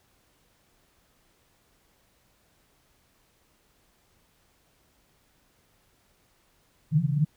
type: band-pass noise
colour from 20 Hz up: white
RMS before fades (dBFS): -24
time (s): 6.91-7.25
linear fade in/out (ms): 10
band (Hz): 140 to 160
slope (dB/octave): 96
effects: pink hiss -66 dBFS RMS until 7.36 s